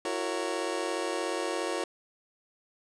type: chord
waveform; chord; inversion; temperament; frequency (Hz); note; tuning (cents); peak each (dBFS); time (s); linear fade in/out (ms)
30% pulse; F# dominant seventh; third; just; 333 / 370 / 462.5 / 555; E4 / F#4 / A#4 / C#5; +18 / 0 / -14 / +2; -33; 0.05-1.84; 2
effects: resampled to 24000 Hz + 10-bit